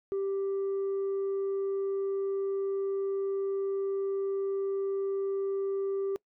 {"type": "tone", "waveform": "sine", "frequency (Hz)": 392, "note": "G4", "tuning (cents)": 0, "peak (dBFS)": -26, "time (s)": [0.12, 6.16], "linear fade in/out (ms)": 0, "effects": ["noise-tail reverb RT60 0.1 s tail -25 dB re dry", "tanh soft clip ceiling -27 dBFS"]}